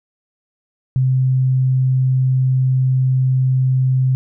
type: tone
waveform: sine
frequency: 130 Hz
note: C3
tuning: 11 cents flat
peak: -12 dBFS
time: 0.96-4.15 s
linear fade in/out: 0 ms
effects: none